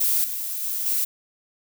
violet noise with level steps, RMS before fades -21 / -29 / -27 / -23 dBFS, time 0-1.05 s, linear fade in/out 10 ms, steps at 0.24 / 0.62 / 0.86 s, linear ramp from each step 2 ms, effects none

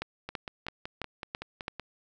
two click trains, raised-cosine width 0.3 ms, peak -17 / -21 dBFS, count 6 / 9, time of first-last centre 0.02-1.681 / 0.29-1.797 s, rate 3.01 / 5.31 Hz, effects none

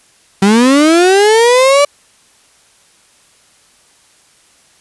35% pulse linear sweep, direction up, 190 to 583 Hz, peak -4 dBFS, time 0.42-1.85 s, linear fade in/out 5 ms, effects white hiss -49 dBFS RMS until 4.8 s + resampled to 24000 Hz

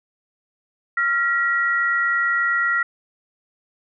sine tone pair together, 1385 / 1913.4 Hz, F6 / A#6, -15 / +45 cents, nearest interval tritone, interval 560 cents, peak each -20 / -20 dBFS, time 0.97-2.83 s, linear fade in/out 5 ms, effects none

